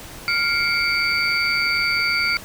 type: tone cluster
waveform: sine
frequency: 1398 / 2158 / 2309 / 4597 Hz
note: F6 / C#7 / D7 / D8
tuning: +1 / -47 / -30 / -38 cents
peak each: -23 dBFS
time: 0.28-2.37 s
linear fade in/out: 0 ms
effects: tanh soft clip ceiling -7 dBFS + pink hiss -38 dBFS RMS until 2.44 s